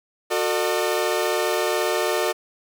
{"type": "tone cluster", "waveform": "sawtooth", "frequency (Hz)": [365.9, 448.4, 605], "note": ["F#4", "A4", "D#5"], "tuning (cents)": [-19, 33, -49], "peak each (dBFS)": -21, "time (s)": [0.3, 2.33], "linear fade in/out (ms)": 20, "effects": []}